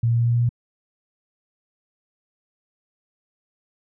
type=tone with pitch steps; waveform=sine; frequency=116.54 / 117.22 / 117.89 / 118.58 / 119.26 / 119.95 Hz; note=A#2 / A#2 / A#2 / A#2 / A#2 / A#2; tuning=0 / +10 / +20 / +30 / +40 / +50 cents; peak=-16 dBFS; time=0.03-0.492 s; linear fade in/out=5 ms; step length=77 ms; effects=none